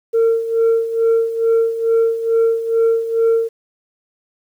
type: tone with tremolo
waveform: sine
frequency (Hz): 456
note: A#4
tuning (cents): -38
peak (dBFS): -8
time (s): 0.13-3.49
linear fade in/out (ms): 20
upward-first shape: sine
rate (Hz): 2.3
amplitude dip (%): 75
effects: tanh soft clip ceiling -9 dBFS + 8-bit